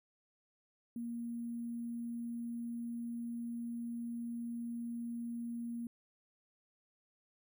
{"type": "tone with sample-and-hold", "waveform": "sine", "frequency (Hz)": 235.1, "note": "A#3", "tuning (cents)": 15, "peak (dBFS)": -38, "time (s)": [0.96, 5.87], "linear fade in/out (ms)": 2, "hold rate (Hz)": 11025, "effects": []}